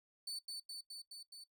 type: tone with echo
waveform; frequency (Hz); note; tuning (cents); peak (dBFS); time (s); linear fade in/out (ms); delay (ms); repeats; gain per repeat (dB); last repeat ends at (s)
35% pulse; 4506; C#8; +28; -39; 0.27-0.39; 5; 210; 5; -2; 1.44
effects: noise-tail reverb RT60 0.1 s tail -20 dB re dry